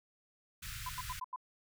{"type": "band-stop noise", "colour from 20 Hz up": "pink", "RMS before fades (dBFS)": -44, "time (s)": [0.62, 1.2], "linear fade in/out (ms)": 10, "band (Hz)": [150, 1300], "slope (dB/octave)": 48}
{"type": "tone bursts", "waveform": "sine", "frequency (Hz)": 1010, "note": "B5", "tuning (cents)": 39, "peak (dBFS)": -37, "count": 5, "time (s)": [0.86, 1.361], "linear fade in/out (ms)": 5, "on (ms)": 33, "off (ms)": 84}
{"effects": []}